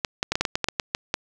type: clicks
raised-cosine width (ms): 0.2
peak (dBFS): -5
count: 12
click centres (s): 0.048 / 0.229 / 0.32 / 0.355 / 0.41 / 0.452 / 0.555 / 0.643 / 0.686 / 0.798 / 0.949 / 1.141
effects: none